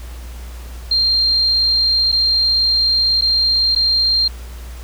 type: tone with dropouts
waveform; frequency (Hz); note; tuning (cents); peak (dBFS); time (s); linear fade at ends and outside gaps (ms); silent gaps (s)
sine; 4186; C8; 0; -12; 0.91-4.28; 5; 2.118-2.125 / 3.211-3.22 / 3.75-3.76
effects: added 60 Hz sine -29 dBFS peak until 4.83 s + pink hiss -41 dBFS RMS until 4.83 s